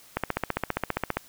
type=click train; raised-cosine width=0.5 ms; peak=-10 dBFS; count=16; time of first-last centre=0.17-1.17 s; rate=15 Hz; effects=white hiss -53 dBFS RMS until 1.28 s